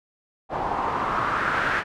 white noise with low-pass filter sweep, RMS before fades -25 dBFS, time 0.49-1.84 s, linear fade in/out 50 ms, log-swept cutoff 830 to 1700 Hz, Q 3.1, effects none

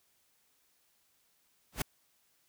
pink noise with exponential growth, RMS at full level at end -27 dBFS, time 1.72-1.82 s, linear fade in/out 5 ms, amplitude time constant 21 ms, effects white hiss -72 dBFS RMS until 2.48 s

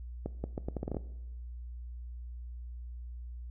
accelerating click train, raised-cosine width 2 ms, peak -21 dBFS, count 10, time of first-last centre 0.26-0.968 s, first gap 180 ms, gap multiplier 0.77, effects noise-tail reverb RT60 1.0 s tail -18 dB re dry + added 60 Hz sine -40 dBFS peak until 3.5 s

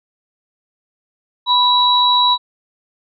sine tone pair together, 987.8 / 3902 Hz, B5 / B7, 0 / -22 cents, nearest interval 2 octaves, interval 2378 cents, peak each -13 dBFS, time 1.46-2.38 s, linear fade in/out 50 ms, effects none

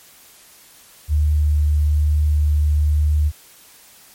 sine tone with vibrato, 75 Hz, D2, 37 cents sharp, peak -13 dBFS, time 1.08-3.32 s, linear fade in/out 50 ms, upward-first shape triangle, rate 1.1 Hz, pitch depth 8 cents each way, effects white hiss -47 dBFS RMS until 4.14 s + MP3 64 kbps

